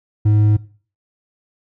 sine tone with hard clipping, 105.7 Hz, G#2, 31 cents sharp, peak -12 dBFS, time 0.25-0.57 s, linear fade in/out 10 ms, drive 5 dB, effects noise-tail reverb RT60 0.4 s tail -18 dB re dry

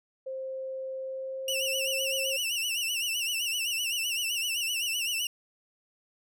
sine tone with pitch glide, 527 to 535 Hz, C5 to C5, +12 to +38 cents, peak -33 dBFS, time 0.26-2.37 s, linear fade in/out 10 ms, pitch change +26 cents, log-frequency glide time 0.99-2.2 s
sawtooth tone with vibrato, 2802 Hz, F7, 5 cents sharp, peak -25 dBFS, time 1.48-5.27 s, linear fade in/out 2 ms, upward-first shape sine, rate 7.8 Hz, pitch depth 110 cents each way
effects none

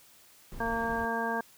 brown noise, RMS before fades -42 dBFS, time 0.52-1.05 s, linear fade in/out 0 ms
harmonic tone, 229.5 Hz, A#3, 27 cents flat, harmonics 1 / 2 / 3 / 4 / 5 / 7, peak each -36 / -36 / -36 / -34 / -40 / -34 dBFS, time 0.6-1.41 s, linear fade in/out 5 ms
effects white hiss -58 dBFS RMS until 1.57 s

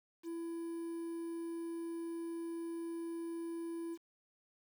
triangle tone with quantisation, 334.5 Hz, E4, 25 cents sharp, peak -37 dBFS, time 0.23-3.98 s, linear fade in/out 50 ms, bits 10, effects none

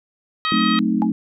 harmonic tone, 633 Hz, D#5, 30 cents sharp, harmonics 2 / 3 / 4 / 5 / 6 / 7, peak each -21 / -27 / -29 / -28 / -27 / -34 dBFS, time 0.45-0.79 s, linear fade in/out 0 ms
sine chord, F# diminished seventh, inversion none, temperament equal, 185 / 220 / 261.6 / 311.1 Hz, F#3 / A3 / C4 / Eb4, 0 / 0 / 0 / 0 cents, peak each -24 / -19 / -23 / -23 dBFS, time 0.52-1.12 s, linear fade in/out 2 ms
sine tone with exponential decay, 840 Hz, G#5, 19 cents sharp, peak -17 dBFS, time 1.02-1.1 s, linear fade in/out 0 ms, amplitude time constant 17 ms
effects none

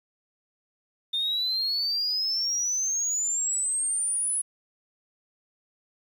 sine exponential sweep, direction up, 3617 to 10320 Hz, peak -23 dBFS, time 1.13-4.42 s, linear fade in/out 10 ms, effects tanh soft clip ceiling -21 dBFS + 9-bit

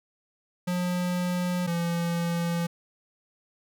square tone pair in turn, 178.8 / 170.33 Hz, F3 / F3, +41 / -43 cents, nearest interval minor second, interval 84 cents, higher first, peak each -26 dBFS, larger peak neither, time 0.67-1.67 / 1.67-2.67 s, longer neither, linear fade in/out 10 ms, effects none

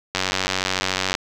click train, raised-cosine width 0.2 ms, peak -3 dBFS, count 95, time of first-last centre 0.15-1.151 s, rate 93.9 Hz, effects none

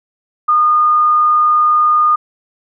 sine tone, 1222 Hz, D#6, 32 cents flat, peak -8 dBFS, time 0.48-2.16 s, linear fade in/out 10 ms, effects none

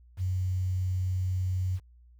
sine tone with quantisation, 92.4 Hz, F#2, 2 cents flat, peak -26 dBFS, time 0.17-1.8 s, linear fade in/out 50 ms, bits 9, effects added 60 Hz sine -53 dBFS peak until 2.19 s

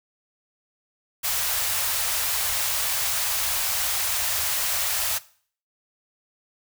white band-stop noise, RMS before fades -25 dBFS, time 1.23-5.19 s, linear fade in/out 20 ms, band 110 to 580 Hz, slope 24 dB/octave, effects noise-tail reverb RT60 0.5 s tail -19 dB re dry

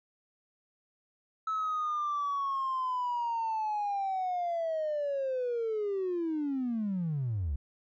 triangle linear sweep, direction down, 1306 to 63.5 Hz, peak -26 dBFS, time 1.47-7.56 s, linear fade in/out 5 ms, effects tanh soft clip ceiling -26 dBFS + resampled to 16000 Hz

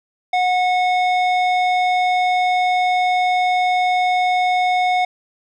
square tone with low-pass filter, 730 Hz, F#5, 24 cents flat, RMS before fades -17 dBFS, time 0.33-5.05 s, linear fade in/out 5 ms, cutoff 3100 Hz, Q 1.1, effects none

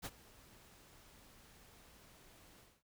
pink noise with ADSR envelope, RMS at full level -42 dBFS, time 0.02-2.83 s, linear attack 36 ms, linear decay 41 ms, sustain -20 dB, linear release 240 ms, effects none

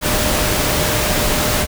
sine tone in noise, 605 Hz, D#5, 49 cents flat, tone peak -25 dBFS, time 0.01-1.67 s, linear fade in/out 50 ms, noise pink, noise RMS -17 dBFS, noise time 0.01-1.67 s, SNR -11 dB, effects none

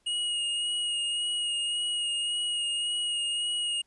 square tone with vibrato, 2876 Hz, F#7, 50 cents flat, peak -28 dBFS, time 0.06-3.82 s, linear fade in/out 10 ms, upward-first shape sine, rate 1.8 Hz, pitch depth 18 cents each way, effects pink hiss -70 dBFS RMS until 3.86 s + resampled to 24000 Hz

